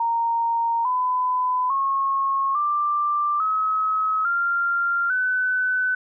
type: tone with pitch steps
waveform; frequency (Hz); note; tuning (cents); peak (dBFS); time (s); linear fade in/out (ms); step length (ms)
sine; 927 / 1005.1 / 1089.7 / 1181.5 / 1281 / 1388.9 / 1505.9; A#5 / B5 / C#6 / D6 / E6 / F6 / F#6; -10 / +30 / -30 / +10 / -50 / -10 / +30; -19; 0-5.95; 5; 850
effects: none